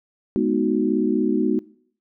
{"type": "chord", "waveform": "sine", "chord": "G# minor seventh", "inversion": "none", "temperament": "equal with one note detuned", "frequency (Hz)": [210.7, 246.9, 311.1, 370], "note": ["G#3", "B3", "D#4", "F#4"], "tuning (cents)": [25, 0, 0, 0], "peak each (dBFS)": -23, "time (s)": [0.36, 1.59], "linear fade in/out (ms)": 0, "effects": ["noise-tail reverb RT60 0.6 s tail -22 dB re dry"]}